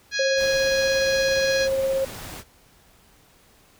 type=harmonic tone; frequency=829 Hz; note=G#5; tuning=3 cents flat; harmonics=2 / 3 / 4 / 5 / 6 / 7 / 8; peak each=-26 / -32 / -35 / -29 / -36 / -35 / -41 dBFS; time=0.11-1.69 s; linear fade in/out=50 ms
type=tone with tremolo; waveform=sine; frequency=536 Hz; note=C5; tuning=42 cents sharp; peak=-19 dBFS; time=0.19-2.05 s; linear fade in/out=5 ms; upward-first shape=sine; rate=17 Hz; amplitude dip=25%
type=noise; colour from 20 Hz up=pink; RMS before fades=-37 dBFS; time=0.36-2.44 s; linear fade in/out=50 ms
effects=pink hiss -56 dBFS RMS until 3.79 s